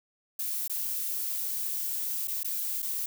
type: noise with dropouts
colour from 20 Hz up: violet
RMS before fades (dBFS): -32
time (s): 0.39-3.06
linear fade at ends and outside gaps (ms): 5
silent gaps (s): 0.678-0.696 / 2.274-2.28 / 2.433-2.445 / 2.821-2.826
effects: none